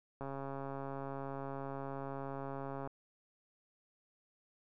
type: click train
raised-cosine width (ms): 1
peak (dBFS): -29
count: 366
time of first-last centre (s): 0.21-2.874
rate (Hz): 137
effects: none